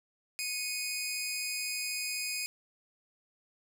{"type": "tone pair together", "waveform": "15% pulse", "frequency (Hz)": [2197, 2489], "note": ["C#7", "D#7"], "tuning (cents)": [-16, 0], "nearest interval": "major second", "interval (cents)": 216, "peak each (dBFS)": [-35, -27], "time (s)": [0.39, 2.46], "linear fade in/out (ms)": 0, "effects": []}